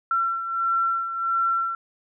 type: beating tone pair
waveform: sine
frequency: 1354 / 1355.5 Hz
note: E6 / E6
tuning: +46 / +48 cents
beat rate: 1.5 Hz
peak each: -22 / -29 dBFS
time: 0.11-1.75 s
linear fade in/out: 2 ms
effects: none